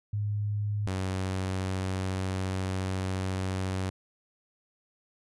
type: tone pair in turn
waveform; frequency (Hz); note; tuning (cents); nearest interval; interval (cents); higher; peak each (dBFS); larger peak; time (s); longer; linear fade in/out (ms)
sine / sawtooth; 103.83 / 94.2; G#2 / F#2; 0 / +32; major second; 168; first; -27 / -25; second; 0.13-0.87 / 0.87-3.9; second; 5
effects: resampled to 24000 Hz

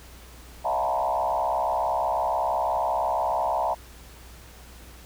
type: tone with frequency modulation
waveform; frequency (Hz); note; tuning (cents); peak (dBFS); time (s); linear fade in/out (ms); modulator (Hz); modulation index
sine; 792; G5; +18; -22; 0.64-3.75; 20; 66; 2.8
effects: added 60 Hz sine -46 dBFS peak until 5.05 s + pink hiss -49 dBFS RMS until 5.05 s

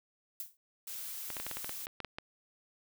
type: noise with exponential decay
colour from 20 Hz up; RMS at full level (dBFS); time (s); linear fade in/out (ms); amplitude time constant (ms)
violet; -37; 0.4-0.57; 1; 36
type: noise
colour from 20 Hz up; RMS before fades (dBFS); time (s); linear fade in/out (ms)
blue; -42; 0.87-1.86; 5
type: clicks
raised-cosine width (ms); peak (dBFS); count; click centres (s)
0.3; -23; 12; 1.303 / 1.368 / 1.4 / 1.466 / 1.513 / 1.57 / 1.645 / 1.694 / 1.869 / 2.003 / 2.047 / 2.185
effects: none

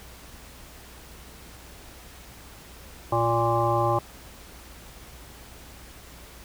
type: harmonic tone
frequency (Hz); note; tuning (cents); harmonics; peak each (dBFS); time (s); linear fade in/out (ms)
116.54; A#2; 0; 1 / 3 / 5 / 7 / 9 / 10; -27 / -28 / -27 / -26 / -27 / -32; 3.12-3.99; 5
effects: added 60 Hz sine -49 dBFS peak until 6.44 s + pink hiss -47 dBFS RMS until 6.44 s

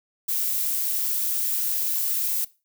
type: noise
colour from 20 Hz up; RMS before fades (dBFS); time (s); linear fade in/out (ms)
violet; -25; 0.28-2.45; 10
effects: noise-tail reverb RT60 0.3 s tail -20 dB re dry

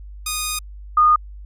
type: tone pair in turn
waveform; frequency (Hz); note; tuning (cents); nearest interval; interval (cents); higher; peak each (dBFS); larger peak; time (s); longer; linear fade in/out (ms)
5% pulse / sine; 1235 / 1226.5; D#6 / D#6; -13 / -25; unison; 12; first; -10; neither; 0.26-0.59 / 0.97-1.16; first; 5
effects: added 50 Hz sine -34 dBFS peak until 1.45 s + resampled to 32000 Hz

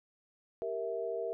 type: chord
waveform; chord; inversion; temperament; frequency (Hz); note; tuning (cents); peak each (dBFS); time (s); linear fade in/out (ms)
sine; E diminished; first; equal with one note detuned; 392 / 466.2 / 655.1; G4 / Bb4 / E5; 0 / 0 / -11; -40 / -36 / -38; 0.62-1.33; 0
effects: none

